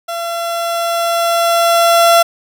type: tone with level ramp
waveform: 30% pulse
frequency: 679 Hz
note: F5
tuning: 49 cents flat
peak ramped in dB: -17 to -3 dBFS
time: 0.08-2.23 s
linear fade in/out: 10 ms
effects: none